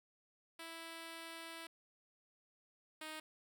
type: tone pair in turn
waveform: 5% pulse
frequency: 329.6 / 311.7 Hz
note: E4 / D#4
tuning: 0 / +3 cents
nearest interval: minor second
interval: 97 cents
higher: first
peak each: -36 / -34 dBFS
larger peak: second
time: 0.59-1.67 / 3.01-3.2 s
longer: first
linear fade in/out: 5 ms
effects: none